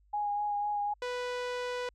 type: tone with vibrato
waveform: sine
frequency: 825 Hz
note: G#5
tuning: 12 cents flat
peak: -29 dBFS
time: 0.13-0.94 s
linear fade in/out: 10 ms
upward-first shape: sine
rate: 4 Hz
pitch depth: 16 cents each way
type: tone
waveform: sawtooth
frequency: 493.9 Hz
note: B4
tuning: in tune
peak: -29 dBFS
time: 1.02-1.89 s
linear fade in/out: 2 ms
effects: added 50 Hz sine -62 dBFS peak until 1.94 s + low-pass 5000 Hz 12 dB/octave